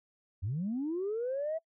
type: linear sweep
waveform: sine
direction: up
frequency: 83.1 to 659.3 Hz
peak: -30 dBFS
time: 0.42-1.59 s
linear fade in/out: 20 ms
effects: noise-tail reverb RT60 0.1 s tail -26 dB re dry + tanh soft clip ceiling -27 dBFS